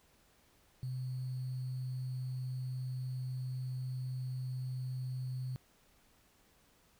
sine tone with sample-and-hold, 128.3 Hz, C3, 34 cents flat, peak -36 dBFS, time 0.83-5.56 s, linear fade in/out 0 ms, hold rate 4410 Hz, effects pink hiss -68 dBFS RMS until 6.99 s

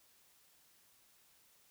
silence, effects white hiss -68 dBFS RMS until 1.7 s

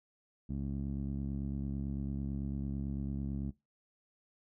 15% pulse tone with low-pass filter, 69 Hz, C#2, 7 cents flat, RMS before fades -37 dBFS, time 0.49-3.51 s, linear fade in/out 10 ms, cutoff 240 Hz, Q 1.4, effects noise-tail reverb RT60 0.2 s tail -19 dB re dry

